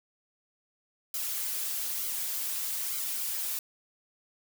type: noise with flanger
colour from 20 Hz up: blue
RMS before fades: -33 dBFS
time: 1.14-3.59 s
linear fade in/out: 2 ms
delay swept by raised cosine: 1.1 to 6.9 ms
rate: 1.1 Hz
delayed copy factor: -0.8
effects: none